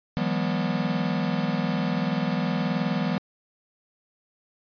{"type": "tone cluster", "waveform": "square", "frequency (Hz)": [161.9, 180.8, 201.2, 243.9], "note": ["E3", "F#3", "G3", "B3"], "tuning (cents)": [-31, -40, 45, -21], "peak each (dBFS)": -30, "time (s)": [0.17, 3.18], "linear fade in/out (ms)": 0, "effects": ["resampled to 11025 Hz"]}